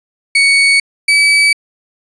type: tone pair in turn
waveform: 35% pulse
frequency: 2230 / 2290 Hz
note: C#7 / D7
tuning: +10 / -44 cents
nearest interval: unison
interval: 46 cents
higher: second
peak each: -5 dBFS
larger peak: neither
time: 0.35-0.8 / 1.08-1.53 s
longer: neither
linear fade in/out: 5 ms
effects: resampled to 22050 Hz + 7-bit